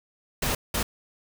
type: noise bursts at uneven times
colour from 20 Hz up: pink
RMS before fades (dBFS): -26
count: 2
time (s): 0.42-0.55 / 0.74-0.83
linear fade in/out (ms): 5
effects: none